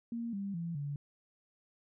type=tone with pitch steps; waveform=sine; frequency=233.1 / 198.29 / 168.68 / 143.49 Hz; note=A#3 / G3 / E3 / D3; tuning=0 / +20 / +40 / -40 cents; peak=-35 dBFS; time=0.12-0.96 s; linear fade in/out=2 ms; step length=210 ms; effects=none